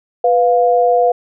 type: tone pair together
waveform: sine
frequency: 494.7 / 702 Hz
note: B4 / F5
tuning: +3 / +9 cents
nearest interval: tritone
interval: 606 cents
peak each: -12 dBFS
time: 0.24-1.12 s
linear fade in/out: 5 ms
effects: none